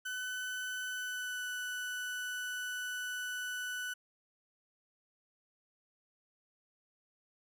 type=tone with pitch glide; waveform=35% pulse; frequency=1505 to 1489.4 Hz; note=F#6 to F#6; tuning=+29 to +11 cents; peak=-35 dBFS; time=0.05-3.94 s; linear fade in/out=10 ms; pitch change=-18 cents; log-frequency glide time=0.85-1.48 s; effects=none